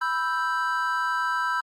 triangle chord, E minor, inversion second, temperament equal, 987.8 / 1318.5 / 1568 Hz, B5 / E6 / G6, 0 / 0 / 0 cents, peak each -26 dBFS, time 0.01-1.61 s, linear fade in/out 10 ms, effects Opus 48 kbps

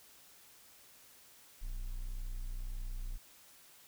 triangle tone, 30.87 Hz, B0, in tune, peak -35 dBFS, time 1.61-3.18 s, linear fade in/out 20 ms, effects white hiss -60 dBFS RMS until 3.87 s

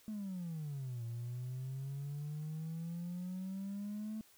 triangle exponential two-way sweep, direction down then up, 220 to 115.4 to 220 Hz, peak -36 dBFS, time 0.08-4.21 s, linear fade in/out 0 ms, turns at 1.04 s, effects tanh soft clip ceiling -35 dBFS + white hiss -65 dBFS RMS until 4.37 s

